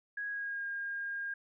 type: tone with pitch glide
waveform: sine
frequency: 1655 to 1616.3 Hz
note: G#6 to G#6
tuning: -6 to -47 cents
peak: -35 dBFS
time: 0.17-1.34 s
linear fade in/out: 5 ms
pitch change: -41 cents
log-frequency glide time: 0.27-0.65 s
effects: none